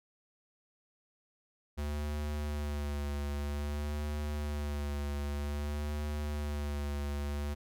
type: tone with vibrato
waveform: square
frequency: 73.2 Hz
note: D2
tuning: 5 cents flat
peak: -34 dBFS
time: 1.77-7.55 s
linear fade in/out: 20 ms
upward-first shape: sine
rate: 0.52 Hz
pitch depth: 30 cents each way
effects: none

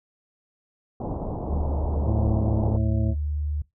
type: low-pass noise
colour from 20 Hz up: pink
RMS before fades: -30 dBFS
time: 1-2.77 s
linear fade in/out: 2 ms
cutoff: 920 Hz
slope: 48 dB/octave
type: tone with pitch glide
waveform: sine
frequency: 73.42 to 74.27 Hz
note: D2 to D2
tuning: 0 to +20 cents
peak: -24 dBFS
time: 1.5-3.62 s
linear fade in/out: 5 ms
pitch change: +20 cents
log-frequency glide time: 1.76-2.73 s
type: harmonic tone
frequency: 108.8 Hz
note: A2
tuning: 19 cents flat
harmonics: 1 / 2 / 3 / 5 / 6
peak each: -23 / -29 / -33 / -37 / -39 dBFS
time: 2.04-3.15 s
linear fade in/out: 50 ms
effects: noise-tail reverb RT60 0.2 s tail -22 dB re dry

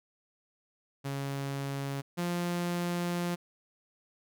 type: tone pair in turn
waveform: sawtooth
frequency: 138.59 / 174.61 Hz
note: C#3 / F3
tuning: 0 / 0 cents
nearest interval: major third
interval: 400 cents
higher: second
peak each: -29 / -26 dBFS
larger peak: second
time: 1.04-2.02 / 2.17-3.36 s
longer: second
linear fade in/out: 20 ms
effects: none

